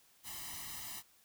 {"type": "noise with comb filter", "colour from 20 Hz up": "white", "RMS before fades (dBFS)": -45, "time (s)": [0.23, 1.03], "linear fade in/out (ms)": 50, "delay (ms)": 1, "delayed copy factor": 0.95, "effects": ["white hiss -67 dBFS RMS until 1.24 s"]}